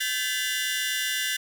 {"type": "tone cluster", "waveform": "sawtooth", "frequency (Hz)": [1552, 1733, 2011, 2840, 3534], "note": ["G6", "A6", "B6", "F7", "A7"], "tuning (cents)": [-18, -27, 31, 28, 7], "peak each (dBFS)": -29, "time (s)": [0, 1.37], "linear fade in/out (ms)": 10, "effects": []}